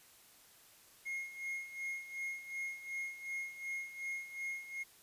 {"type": "tone with tremolo", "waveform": "triangle", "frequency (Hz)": 2150, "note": "C7", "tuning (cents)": 47, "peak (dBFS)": -35, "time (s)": [1.05, 4.84], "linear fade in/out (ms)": 20, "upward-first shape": "sine", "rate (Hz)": 2.7, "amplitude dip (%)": 75, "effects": ["white hiss -62 dBFS RMS until 5.02 s", "resampled to 32000 Hz"]}